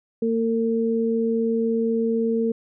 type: tone pair together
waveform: sine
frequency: 228.5 / 454 Hz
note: A#3 / A#4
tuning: -34 / -46 cents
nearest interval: octave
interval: 1188 cents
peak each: -22 dBFS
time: 0.22-2.52 s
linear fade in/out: 5 ms
effects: none